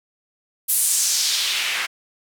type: noise with band-pass filter sweep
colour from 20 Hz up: white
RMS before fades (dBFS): -21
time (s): 0.68-1.87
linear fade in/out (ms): 20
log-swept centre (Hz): 12000 to 1800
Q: 1.8
effects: none